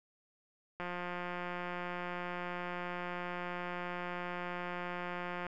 click train, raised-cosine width 0.5 ms, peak -25 dBFS, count 827, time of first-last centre 0.8-5.467 s, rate 177 Hz, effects none

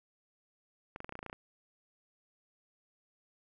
clicks, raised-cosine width 0.5 ms, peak -27 dBFS, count 11, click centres 0.961 / 1.004 / 1.045 / 1.093 / 1.124 / 1.154 / 1.191 / 1.229 / 1.263 / 1.298 / 1.329 s, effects none

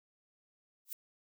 violet noise with exponential growth, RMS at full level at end -36 dBFS, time 0.85-0.93 s, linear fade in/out 1 ms, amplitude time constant 16 ms, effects none

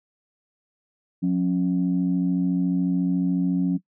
sine tone pair together, 179.74 / 273.7 Hz, F#3 / C#4, -50 / -22 cents, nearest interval perfect fifth, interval 728 cents, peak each -20 / -22 dBFS, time 1.22-3.78 s, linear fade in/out 20 ms, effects noise-tail reverb RT60 0.1 s tail -18 dB re dry + tanh soft clip ceiling -13 dBFS

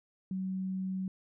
sine tone, 188.5 Hz, F#3, 32 cents sharp, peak -32 dBFS, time 0.31-1.08 s, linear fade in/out 2 ms, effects none

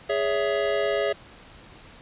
square chord, C# minor, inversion second, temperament equal with one note detuned, 415.3 / 561.5 / 659.3 Hz, G#4 / C#5 / E5, 0 / +22 / 0 cents, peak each -27 / -27 / -28 dBFS, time 0.09-1.13 s, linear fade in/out 10 ms, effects pink hiss -48 dBFS RMS until 2.01 s + resampled to 8000 Hz

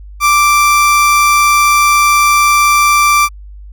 30% pulse tone, 1174.7 Hz, D6, in tune, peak -4 dBFS, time 0.2-3.29 s, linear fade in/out 50 ms, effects added 50 Hz sine -29 dBFS peak until 3.72 s

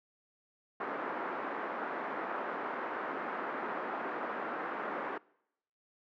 white band-pass noise, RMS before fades -38 dBFS, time 0.8-5.18 s, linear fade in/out 5 ms, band 240 to 1500 Hz, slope 24 dB/octave, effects noise-tail reverb RT60 0.8 s tail -24 dB re dry

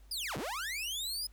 sawtooth linear two-way sweep, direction down then up, 5110 to 93.7 to 5110 Hz, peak -32 dBFS, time 0.11-1.27 s, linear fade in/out 5 ms, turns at 0.37 s, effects added 50 Hz sine -54 dBFS peak until 1.32 s + pink hiss -68 dBFS RMS until 1.32 s

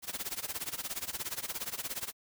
white noise with tremolo, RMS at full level -35 dBFS, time 0.02-2.13 s, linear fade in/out 50 ms, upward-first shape sine, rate 17 Hz, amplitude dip 90%, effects none

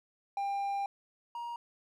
triangle tone pair in turn, 797 / 945.1 Hz, G5 / A#5, +28 / +24 cents, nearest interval minor third, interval 296 cents, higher second, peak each -29 / -35 dBFS, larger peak first, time 0.37-0.86 / 1.35-1.56 s, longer first, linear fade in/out 2 ms, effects none

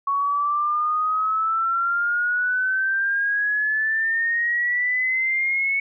sine exponential sweep, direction up, 1110 to 2217 Hz, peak -19 dBFS, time 0.07-5.8 s, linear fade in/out 5 ms, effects none

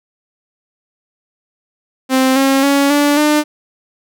sawtooth tone with pitch steps, 261.6 / 270.7 / 280.1 / 289.8 / 299.8 Hz, C4 / C#4 / C#4 / D4 / D4, 0 / -41 / +18 / -23 / +36 cents, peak -6 dBFS, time 2.09-3.44 s, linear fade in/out 50 ms, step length 270 ms, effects none

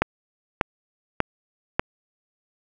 click train, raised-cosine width 0.5 ms, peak -3 dBFS, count 4, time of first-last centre 0.02-1.795 s, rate 1.69 Hz, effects none

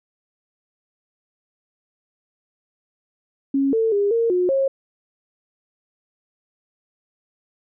sine tone with pitch steps, 274.4 / 448.4 / 405 / 461.3 / 360.6 / 541 Hz, C#4 / A4 / G#4 / A#4 / F#4 / C#5, -17 / +33 / -43 / -18 / -45 / -42 cents, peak -16 dBFS, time 3.54-4.68 s, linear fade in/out 5 ms, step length 190 ms, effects none

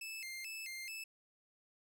sawtooth tone with vibrato, 2349 Hz, D7, in tune, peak -40 dBFS, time 0.01-1.04 s, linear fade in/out 5 ms, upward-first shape square, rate 2.3 Hz, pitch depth 190 cents each way, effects none

